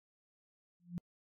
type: tone with exponential growth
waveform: sine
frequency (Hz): 174.61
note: F3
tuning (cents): 0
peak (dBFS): -33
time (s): 0.8-0.98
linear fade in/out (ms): 0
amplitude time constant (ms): 38
effects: AAC 64 kbps